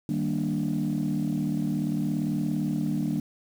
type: chord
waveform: sine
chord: Eb major seventh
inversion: none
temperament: equal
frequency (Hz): 155.56 / 196 / 233.1 / 293.7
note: Eb3 / G3 / Bb3 / D4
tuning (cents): 0 / 0 / 0 / 0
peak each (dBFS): -29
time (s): 0.09-3.2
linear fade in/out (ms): 2
effects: tanh soft clip ceiling -19 dBFS + 8-bit

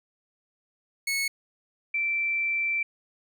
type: tone pair in turn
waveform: sawtooth / sine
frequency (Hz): 2200 / 2340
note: C#7 / D7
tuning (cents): -14 / -7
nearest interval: minor second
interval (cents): 107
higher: second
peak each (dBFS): -22 / -24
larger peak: first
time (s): 1.07-1.28 / 1.94-2.83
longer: second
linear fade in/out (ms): 5
effects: none

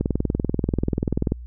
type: click train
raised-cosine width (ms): 3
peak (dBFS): -8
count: 28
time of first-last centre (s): 0.01-1.321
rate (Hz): 20.6
effects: added 60 Hz sine -34 dBFS peak until 1.46 s

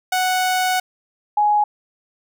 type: tone pair in turn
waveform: sawtooth / sine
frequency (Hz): 740 / 835.2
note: F#5 / G#5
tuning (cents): 0 / +10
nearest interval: major second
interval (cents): 210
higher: second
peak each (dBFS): -13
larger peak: neither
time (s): 0.12-0.8 / 1.37-1.64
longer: first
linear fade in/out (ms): 5
effects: none

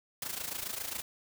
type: noise with amplitude modulation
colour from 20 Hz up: white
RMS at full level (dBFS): -35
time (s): 0.22-1.02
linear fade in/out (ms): 2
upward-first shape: sine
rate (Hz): 27.4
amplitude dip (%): 75
effects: none

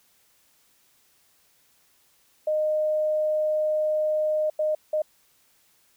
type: tone bursts at uneven times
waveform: sine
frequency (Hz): 615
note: D#5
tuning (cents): -20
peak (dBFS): -21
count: 3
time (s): 2.47-4.5 / 4.59-4.75 / 4.93-5.02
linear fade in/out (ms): 5
effects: white hiss -63 dBFS RMS until 5.96 s

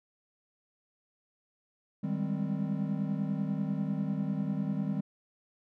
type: chord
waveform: triangle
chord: Ab major seventh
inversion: second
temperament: equal with one note detuned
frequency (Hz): 155.56 / 196 / 206.1 / 261.6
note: Eb3 / G3 / Ab3 / C4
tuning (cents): 0 / 0 / -13 / 0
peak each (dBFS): -33 / -31 / -34 / -36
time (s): 2.03-5.01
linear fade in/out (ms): 10
effects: none

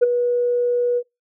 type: tone with ADSR envelope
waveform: sine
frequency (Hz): 485.8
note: B4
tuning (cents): -29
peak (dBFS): -6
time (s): 0.01-1.03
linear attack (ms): 21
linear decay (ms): 19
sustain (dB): -10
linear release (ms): 57
effects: noise-tail reverb RT60 0.2 s tail -24 dB re dry + tanh soft clip ceiling -8 dBFS

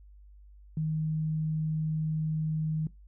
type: tone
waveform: sine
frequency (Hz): 156.6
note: D#3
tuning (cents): +11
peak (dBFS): -27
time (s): 0.77-2.87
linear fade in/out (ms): 2
effects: noise-tail reverb RT60 0.2 s tail -20 dB re dry + added 50 Hz sine -50 dBFS peak until 3.07 s

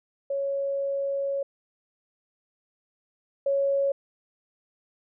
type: tone pair in turn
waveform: sine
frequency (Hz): 554.4 / 554.4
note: C#5 / C#5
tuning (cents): 0 / 0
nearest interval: unison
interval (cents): 0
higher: neither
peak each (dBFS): -25 / -21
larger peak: second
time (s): 0.3-1.43 / 3.46-3.92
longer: first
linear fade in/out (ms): 5
effects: none

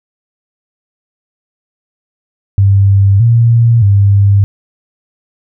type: tone with pitch steps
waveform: sine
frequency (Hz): 98.7 / 116.7 / 100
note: G2 / A#2 / G2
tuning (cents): +12 / +2 / +35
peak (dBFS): -4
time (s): 2.58-4.44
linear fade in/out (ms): 0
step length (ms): 620
effects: none

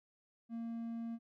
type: tone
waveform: triangle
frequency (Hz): 230.5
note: A#3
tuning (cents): -19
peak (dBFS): -37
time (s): 0.49-1.19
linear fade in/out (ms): 50
effects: none

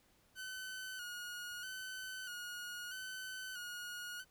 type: tone with vibrato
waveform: sawtooth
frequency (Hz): 1480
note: F#6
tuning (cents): 0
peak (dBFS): -40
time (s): 0.35-4.25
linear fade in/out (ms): 50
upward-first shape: square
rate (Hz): 0.78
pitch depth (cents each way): 45
effects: pink hiss -71 dBFS RMS until 4.3 s

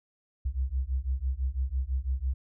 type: beating tone pair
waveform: sine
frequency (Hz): 62.5 / 68.5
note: B1 / C#2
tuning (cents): +21 / -20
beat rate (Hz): 6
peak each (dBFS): -30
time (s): 0.45-2.34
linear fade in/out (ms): 10
effects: none

